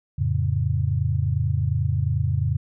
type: chord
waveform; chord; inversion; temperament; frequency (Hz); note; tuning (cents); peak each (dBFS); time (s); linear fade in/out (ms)
sine; F augmented; none; equal; 87.31 / 110 / 138.59; F2 / A2 / C#3; 0 / 0 / 0; -24; 0.18-2.57; 10
effects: none